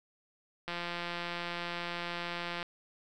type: click train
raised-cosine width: 0.3 ms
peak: -21 dBFS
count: 338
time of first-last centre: 0.68-2.628 s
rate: 173 Hz
effects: none